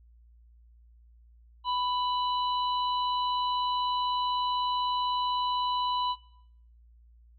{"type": "harmonic tone", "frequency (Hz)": 992, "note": "B5", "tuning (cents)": 7, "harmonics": [1, 3, 4], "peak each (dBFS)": [-27, -37, -39], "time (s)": [1.64, 6.16], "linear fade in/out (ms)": 50, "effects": ["noise-tail reverb RT60 0.7 s tail -19 dB re dry", "added 58 Hz sine -54 dBFS peak until 7.38 s"]}